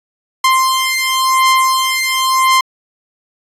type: beating tone pair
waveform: sawtooth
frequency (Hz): 1046.5 / 1047.45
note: C6 / C6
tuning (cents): 0 / +2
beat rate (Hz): 0.95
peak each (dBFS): -10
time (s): 0.44-2.61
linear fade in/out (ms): 5
effects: resampled to 32000 Hz